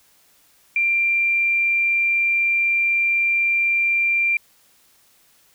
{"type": "tone", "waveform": "sine", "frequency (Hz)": 2372, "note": "D7", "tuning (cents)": 17, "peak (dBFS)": -16, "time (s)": [0.76, 4.37], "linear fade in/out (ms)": 2, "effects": ["white hiss -57 dBFS RMS until 5.54 s"]}